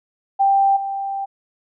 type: tone with level steps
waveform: sine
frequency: 787 Hz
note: G5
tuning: 7 cents sharp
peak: -12 / -22 dBFS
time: 0.39-1.26 s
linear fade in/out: 20 ms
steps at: 0.76 s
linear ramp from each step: 10 ms
effects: none